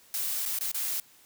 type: noise with dropouts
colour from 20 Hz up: blue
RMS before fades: -31 dBFS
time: 0.14-1 s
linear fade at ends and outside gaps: 1 ms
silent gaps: 0.454-0.459 / 0.588-0.609 / 0.716-0.745 s
effects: white hiss -58 dBFS RMS until 1.25 s